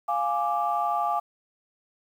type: chord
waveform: sine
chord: D diminished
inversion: first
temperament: equal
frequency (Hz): 698.5 / 830.6 / 1174.7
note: F5 / Ab5 / D6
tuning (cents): 0 / 0 / 0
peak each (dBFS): -27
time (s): 0.08-1.2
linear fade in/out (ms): 10
effects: tanh soft clip ceiling -14 dBFS + 9-bit